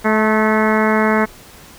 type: harmonic tone with a mistuned harmonic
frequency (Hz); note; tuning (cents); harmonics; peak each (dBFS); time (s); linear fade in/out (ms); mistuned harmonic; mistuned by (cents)
216.6; A3; -27; 1 / 2 / 3 / 4 / 5 / 6 / 7 / 8 / 9 / 10; -16 / -19 / -21 / -22 / -23 / -24 / -24 / -25 / -26 / -26; 0.04-1.26; 20; 4; +24
effects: pink hiss -41 dBFS RMS until 1.78 s